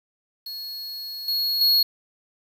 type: tone with level steps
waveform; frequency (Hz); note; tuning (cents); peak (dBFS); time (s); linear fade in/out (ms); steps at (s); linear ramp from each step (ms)
square; 4324; C#8; -44; -32 / -22 / -16; 0.46-1.83; 5; 1.28 / 1.61; 2
effects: 8-bit